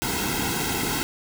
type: noise with comb filter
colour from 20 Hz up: pink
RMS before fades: -26 dBFS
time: 0.02-1.03 s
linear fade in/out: 0 ms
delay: 1.7 ms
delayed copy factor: -0.9
effects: none